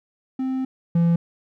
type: tone pair in turn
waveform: triangle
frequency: 261.4 / 169.36 Hz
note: C4 / E3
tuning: -1 / +47 cents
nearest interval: minor sixth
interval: 752 cents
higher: first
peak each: -20 / -13 dBFS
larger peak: second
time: 0.39-0.65 / 0.95-1.16 s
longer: first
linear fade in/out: 5 ms
effects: none